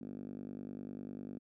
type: tone with band-pass filter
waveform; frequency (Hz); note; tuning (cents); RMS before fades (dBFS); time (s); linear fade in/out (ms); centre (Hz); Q
5% pulse; 50; G1; +35; -45; 0.01-1.39; 5; 240; 3.2
effects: none